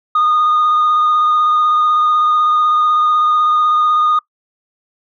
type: tone with vibrato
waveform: sine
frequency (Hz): 1229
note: D#6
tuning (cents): -22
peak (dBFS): -8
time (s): 0.15-4.19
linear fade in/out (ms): 5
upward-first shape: sine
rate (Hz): 16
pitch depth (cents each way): 16
effects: noise-tail reverb RT60 0.1 s tail -22 dB re dry + tanh soft clip ceiling -8 dBFS